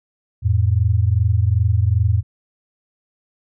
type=tone pair together; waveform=sine; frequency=87.42 / 110 Hz; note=F2 / A2; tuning=+2 / 0 cents; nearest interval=major third; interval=398 cents; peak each=-16 dBFS; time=0.42-2.23 s; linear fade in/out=50 ms; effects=none